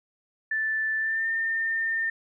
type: tone with pitch glide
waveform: sine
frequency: 1760 to 1809.5 Hz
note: A6 to A6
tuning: 0 to +48 cents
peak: -24 dBFS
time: 0.51-2.1 s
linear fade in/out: 5 ms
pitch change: +48 cents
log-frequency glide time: 0.98-1.28 s
effects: none